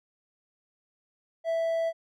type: tone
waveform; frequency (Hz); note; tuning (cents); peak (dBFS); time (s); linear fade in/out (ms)
triangle; 659.3; E5; 0; -23; 1.44-1.93; 50
effects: none